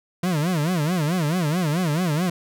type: tone with vibrato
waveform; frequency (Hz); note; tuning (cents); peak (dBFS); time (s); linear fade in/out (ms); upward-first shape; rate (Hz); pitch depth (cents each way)
40% pulse; 164.81; E3; 0; -19; 0.23-2.3; 5; sine; 4.6; 220
effects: none